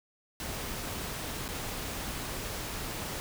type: noise with dropouts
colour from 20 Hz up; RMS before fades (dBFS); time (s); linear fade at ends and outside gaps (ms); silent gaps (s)
pink; -37; 0.4-3.2; 0; 1.48-1.488
effects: none